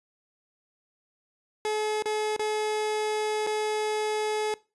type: tone with dropouts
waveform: 30% pulse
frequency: 427.5 Hz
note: A4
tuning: 50 cents flat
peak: -23 dBFS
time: 1.65-4.54 s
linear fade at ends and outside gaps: 1 ms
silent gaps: 2.023-2.057 / 2.364-2.394 / 3.466-3.471 s
effects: noise-tail reverb RT60 0.3 s tail -22 dB re dry + resampled to 24000 Hz